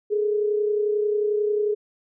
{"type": "tone pair together", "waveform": "sine", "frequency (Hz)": [417.3, 448.5], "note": ["G#4", "A4"], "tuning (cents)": [8, 33], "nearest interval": "minor second", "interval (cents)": 125, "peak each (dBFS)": [-20, -30], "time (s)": [0.1, 1.75], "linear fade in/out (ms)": 20, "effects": []}